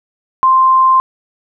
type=tone; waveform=sine; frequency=1046.5 Hz; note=C6; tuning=in tune; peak=-6 dBFS; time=0.43-1 s; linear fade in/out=0 ms; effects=none